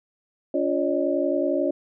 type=tone cluster; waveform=sine; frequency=283.8 / 351.7 / 561 / 612 Hz; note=C#4 / F4 / C#5 / D#5; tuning=+41 / +12 / +21 / -29 cents; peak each=-26 dBFS; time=0.54-1.71 s; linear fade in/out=5 ms; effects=none